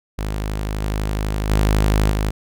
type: tone with level steps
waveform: sawtooth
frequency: 52 Hz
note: G#1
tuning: 3 cents sharp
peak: -18 / -16 / -10 / -14 dBFS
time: 0.18-2.31 s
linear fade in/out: 10 ms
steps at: 0.81 / 1.49 / 2.1 s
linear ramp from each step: 20 ms
effects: none